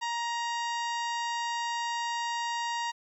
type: harmonic tone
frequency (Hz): 940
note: A#5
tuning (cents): +14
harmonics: 1 / 2 / 3 / 4 / 5 / 6 / 7 / 8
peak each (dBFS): -31 / -37 / -41 / -43 / -45 / -47 / -48 / -49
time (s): 0.01-2.92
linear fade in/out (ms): 20
effects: 11-bit